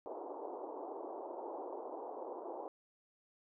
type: band-pass noise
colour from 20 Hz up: pink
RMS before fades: -45 dBFS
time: 0.06-2.68 s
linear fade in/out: 0 ms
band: 320 to 970 Hz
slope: 48 dB/octave
effects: none

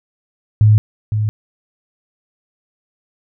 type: tone with echo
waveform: sine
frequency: 106.9 Hz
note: A2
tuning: 49 cents flat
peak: -6 dBFS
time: 0.61-0.78 s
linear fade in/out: 0 ms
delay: 510 ms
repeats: 1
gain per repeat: -8 dB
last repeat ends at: 1.29 s
effects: none

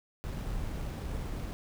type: noise with sample-and-hold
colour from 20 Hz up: brown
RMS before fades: -36 dBFS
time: 0.24-1.53 s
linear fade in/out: 0 ms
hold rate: 8820 Hz
effects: none

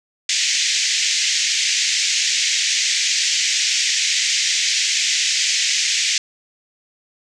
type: band-pass noise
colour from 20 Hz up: white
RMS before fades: -19 dBFS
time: 0.29-6.18 s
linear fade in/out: 2 ms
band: 1900 to 7100 Hz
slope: 48 dB/octave
effects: none

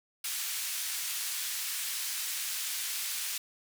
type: band-pass noise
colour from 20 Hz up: white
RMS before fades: -35 dBFS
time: 0.24-3.38 s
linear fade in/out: 5 ms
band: 1800 to 14000 Hz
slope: 12 dB/octave
effects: none

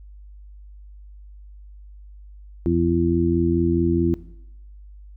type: harmonic tone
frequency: 84.7 Hz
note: E2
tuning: 48 cents sharp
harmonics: 1 / 2 / 3 / 4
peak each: -24 / -24 / -24 / -20 dBFS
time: 2.66-4.14 s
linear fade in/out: 0 ms
effects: noise-tail reverb RT60 0.8 s tail -18 dB re dry + added 50 Hz sine -40 dBFS peak until 5.16 s

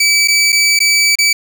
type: tone with dropouts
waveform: 20% pulse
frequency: 2300 Hz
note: D7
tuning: 37 cents flat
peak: -4 dBFS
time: 0-1.33 s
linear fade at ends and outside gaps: 5 ms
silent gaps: 0.276-0.282 / 0.522-0.526 / 0.791-0.802 / 1.155-1.186 s
effects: none

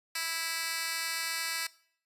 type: tone with high-pass filter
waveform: 10% pulse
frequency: 328.5 Hz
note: E4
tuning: 6 cents flat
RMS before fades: -34 dBFS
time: 0.15-1.67 s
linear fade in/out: 5 ms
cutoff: 2600 Hz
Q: 0.85
effects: noise-tail reverb RT60 0.6 s tail -21 dB re dry + resampled to 32000 Hz

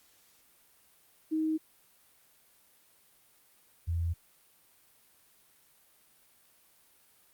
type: tone pair in turn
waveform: sine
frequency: 314.9 / 84.25 Hz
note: D#4 / E2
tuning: +21 / +38 cents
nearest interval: octave + major seventh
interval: 2283 cents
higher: first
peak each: -27 / -28 dBFS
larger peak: first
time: 1.31-1.58 / 3.87-4.14 s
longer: neither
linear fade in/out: 20 ms
effects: white hiss -64 dBFS RMS until 7.33 s + Opus 48 kbps

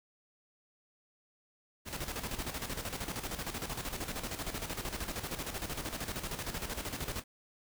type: noise with tremolo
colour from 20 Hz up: pink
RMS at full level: -37 dBFS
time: 1.85-7.24 s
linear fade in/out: 50 ms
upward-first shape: square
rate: 13 Hz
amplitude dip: 60%
effects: none

